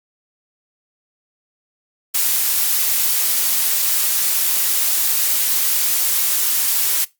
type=noise; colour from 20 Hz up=blue; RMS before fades=-17 dBFS; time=2.14-7.05 s; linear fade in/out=10 ms; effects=noise-tail reverb RT60 0.2 s tail -21 dB re dry + Opus 48 kbps